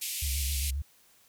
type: band-pass noise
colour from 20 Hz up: white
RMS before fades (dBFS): -35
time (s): 0.01-0.71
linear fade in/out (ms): 10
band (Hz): 2200 to 14000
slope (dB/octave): 48
type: tone with vibrato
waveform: sine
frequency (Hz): 69.3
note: C#2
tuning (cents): 0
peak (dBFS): -29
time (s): 0.22-0.82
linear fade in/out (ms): 5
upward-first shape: square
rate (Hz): 7.5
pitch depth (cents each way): 71
effects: white hiss -62 dBFS RMS until 1.28 s